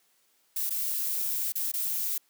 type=noise with dropouts; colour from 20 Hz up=violet; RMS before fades=-30 dBFS; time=0.56-2.18 s; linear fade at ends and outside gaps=5 ms; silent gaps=0.696-0.705 / 1.522-1.554 / 1.717-1.737 s; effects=white hiss -68 dBFS RMS until 2.29 s + high-pass 200 Hz 12 dB/octave